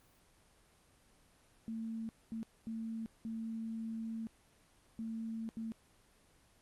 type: tone bursts at uneven times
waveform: sine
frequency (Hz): 224.6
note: A3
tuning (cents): +36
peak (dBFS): -38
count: 6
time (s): 1.68-2.09 / 2.32-2.43 / 2.67-3.06 / 3.25-4.27 / 4.99-5.49 / 5.57-5.72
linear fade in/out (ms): 0
effects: pink hiss -67 dBFS RMS until 6.61 s + Opus 24 kbps